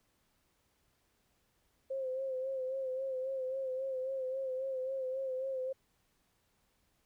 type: tone with vibrato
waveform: sine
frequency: 525 Hz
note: C5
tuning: 6 cents sharp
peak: -34 dBFS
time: 1.9-5.73 s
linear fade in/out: 10 ms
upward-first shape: sine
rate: 3.7 Hz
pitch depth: 44 cents each way
effects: pink hiss -75 dBFS RMS until 7.05 s